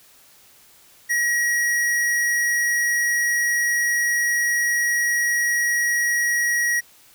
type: tone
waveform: square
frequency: 1905 Hz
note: A#6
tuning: 37 cents sharp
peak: -19 dBFS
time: 1.09-6.81 s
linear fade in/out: 20 ms
effects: white hiss -52 dBFS RMS until 7.14 s

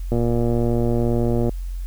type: click train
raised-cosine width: 2 ms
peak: -9 dBFS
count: 163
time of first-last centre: 0.12-1.493 s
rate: 118 Hz
effects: added 44 Hz sine -25 dBFS peak until 1.86 s + white hiss -52 dBFS RMS until 1.86 s

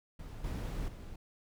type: noise with level steps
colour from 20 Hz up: brown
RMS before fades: -45 / -37 / -46 dBFS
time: 0.19-1.16 s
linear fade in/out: 5 ms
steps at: 0.44 / 0.88 s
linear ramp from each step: 2 ms
effects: none

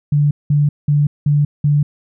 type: tone bursts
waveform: sine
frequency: 146.2 Hz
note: D3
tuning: 7 cents flat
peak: -10 dBFS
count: 5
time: 0.12-1.83 s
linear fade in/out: 5 ms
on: 190 ms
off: 190 ms
effects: none

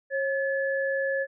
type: tone pair together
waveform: sine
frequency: 542.9 / 1718 Hz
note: C#5 / A6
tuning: -36 / -42 cents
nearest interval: octave + minor sixth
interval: 1994 cents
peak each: -26 / -29 dBFS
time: 0.1-1.27 s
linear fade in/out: 50 ms
effects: none

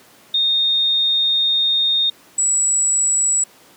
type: tone pair in turn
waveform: sine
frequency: 3680 / 7836 Hz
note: A#7 / B8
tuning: -23 / -15 cents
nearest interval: octave + minor second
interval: 1308 cents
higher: second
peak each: -14 dBFS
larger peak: neither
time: 0.34-2.1 / 2.38-3.44 s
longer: first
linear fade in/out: 5 ms
effects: pink hiss -48 dBFS RMS until 3.76 s + high-pass 200 Hz 12 dB/octave

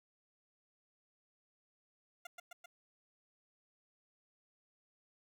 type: tone with echo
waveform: 15% pulse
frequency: 698.5 Hz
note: F5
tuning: in tune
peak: -39 dBFS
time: 2.25-2.27 s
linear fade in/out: 5 ms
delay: 130 ms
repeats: 3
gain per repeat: -2 dB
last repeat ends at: 2.66 s
effects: none

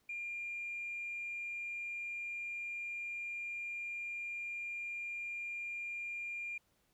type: tone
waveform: sine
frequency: 2400 Hz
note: D7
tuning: 37 cents sharp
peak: -38 dBFS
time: 0.09-6.58 s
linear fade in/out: 5 ms
effects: tanh soft clip ceiling -34 dBFS + pink hiss -75 dBFS RMS until 6.93 s

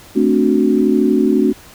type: chord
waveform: sine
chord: D dominant seventh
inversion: second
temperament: equal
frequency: 220 / 261.6 / 293.7 / 370 Hz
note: A3 / C4 / D4 / F#4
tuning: 0 / 0 / 0 / 0 cents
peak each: -16 dBFS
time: 0.15-1.53 s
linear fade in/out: 20 ms
effects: pink hiss -41 dBFS RMS until 1.74 s

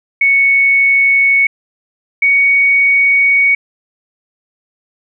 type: tone pair in turn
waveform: sine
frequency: 2217 / 2236 Hz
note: C#7 / C#7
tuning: 0 / +14 cents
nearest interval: unison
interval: 14 cents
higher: second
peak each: -7 dBFS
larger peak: neither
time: 0.21-1.47 / 2.22-3.55 s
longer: second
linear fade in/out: 5 ms
effects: none

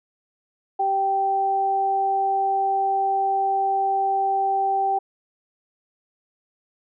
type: tone pair together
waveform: sine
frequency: 390 / 780 Hz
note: G4 / G5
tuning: -9 / -9 cents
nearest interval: octave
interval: 1200 cents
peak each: -29 / -19 dBFS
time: 0.79-4.99 s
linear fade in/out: 10 ms
effects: none

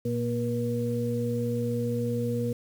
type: tone cluster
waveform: sine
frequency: 118.3 / 236.5 / 479.2 Hz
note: A#2 / A#3 / A#4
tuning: +26 / +25 / +48 cents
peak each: -30 dBFS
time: 0.05-2.53 s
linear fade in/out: 5 ms
effects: 8-bit

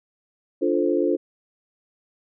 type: chord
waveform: sine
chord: D minor seventh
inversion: none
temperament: equal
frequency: 293.7 / 349.2 / 440 / 523.3 Hz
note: D4 / F4 / A4 / C5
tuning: 0 / 0 / 0 / 0 cents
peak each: -24 / -22 / -25 / -26 dBFS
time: 0.61-1.17 s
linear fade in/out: 20 ms
effects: none

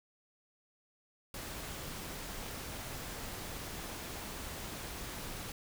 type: noise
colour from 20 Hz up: pink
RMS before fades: -43 dBFS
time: 1.34-5.52 s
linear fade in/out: 2 ms
effects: none

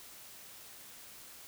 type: silence
effects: white hiss -52 dBFS RMS until 1.47 s

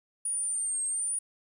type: linear two-way sweep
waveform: sine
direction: down then up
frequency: 9670 to 8372 to 9670 Hz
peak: -28 dBFS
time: 0.25-1.19 s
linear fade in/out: 5 ms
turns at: 0.84 s
effects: 10-bit

